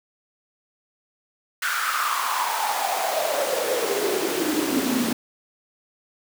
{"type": "noise with high-pass filter sweep", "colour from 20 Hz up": "pink", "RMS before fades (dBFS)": -24, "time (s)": [1.62, 5.13], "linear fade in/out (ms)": 5, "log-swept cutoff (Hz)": [1500, 230], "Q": 6.3, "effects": []}